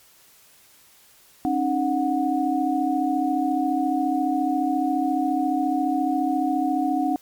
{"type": "tone cluster", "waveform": "sine", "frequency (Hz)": [271.2, 305.6, 733], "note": ["C#4", "D#4", "F#5"], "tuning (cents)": [-38, -31, -16], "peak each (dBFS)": -24, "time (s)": [1.45, 7.16], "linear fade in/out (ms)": 0, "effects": ["white hiss -54 dBFS RMS until 7.21 s", "MP3 96 kbps"]}